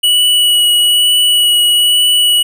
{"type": "tone with vibrato", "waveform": "square", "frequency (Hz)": 2935, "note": "F#7", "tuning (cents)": -15, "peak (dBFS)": -8, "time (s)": [0.03, 2.43], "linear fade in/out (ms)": 10, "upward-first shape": "triangle", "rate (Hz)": 1.1, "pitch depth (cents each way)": 14, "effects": []}